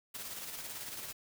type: noise with tremolo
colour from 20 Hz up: white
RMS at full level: -42 dBFS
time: 0.14-1.13 s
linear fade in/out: 10 ms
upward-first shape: square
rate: 18 Hz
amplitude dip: 35%
effects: none